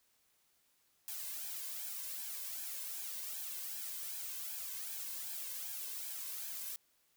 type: noise with flanger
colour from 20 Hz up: blue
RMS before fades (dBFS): -43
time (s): 1.08-6.76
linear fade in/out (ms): 0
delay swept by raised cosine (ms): 1.2 to 1.95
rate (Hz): 2.6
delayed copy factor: +0.65
effects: white hiss -74 dBFS RMS until 7.16 s